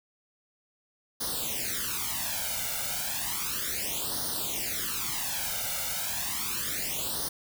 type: noise with flanger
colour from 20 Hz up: white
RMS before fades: -32 dBFS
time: 1.2-7.29 s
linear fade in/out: 10 ms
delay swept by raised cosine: 0.2 to 1.4 ms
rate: 0.33 Hz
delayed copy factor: +0.9
effects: none